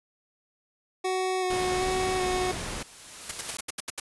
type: tone with vibrato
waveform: 25% pulse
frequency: 370 Hz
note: F#4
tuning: in tune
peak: -22 dBFS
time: 1.04-2.52 s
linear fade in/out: 10 ms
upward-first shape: square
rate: 1.3 Hz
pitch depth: 14 cents each way
type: noise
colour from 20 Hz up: pink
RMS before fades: -34 dBFS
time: 1.5-2.83 s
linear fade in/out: 5 ms
type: noise with exponential growth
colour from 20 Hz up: white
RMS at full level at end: -34 dBFS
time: 1.68-3.57 s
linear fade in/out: 2 ms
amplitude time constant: 410 ms
type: noise bursts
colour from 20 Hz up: white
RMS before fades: -31 dBFS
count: 8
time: 3.29-4 s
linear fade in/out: 5 ms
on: 24 ms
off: 74 ms
effects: resampled to 24000 Hz